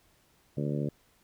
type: harmonic tone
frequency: 72.7 Hz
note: D2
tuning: 17 cents flat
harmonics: 2 / 3 / 4 / 5 / 6 / 7 / 8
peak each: -31 / -35 / -37 / -39 / -41 / -42 / -43 dBFS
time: 0.57-0.89 s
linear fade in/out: 5 ms
effects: pink hiss -66 dBFS RMS until 1.23 s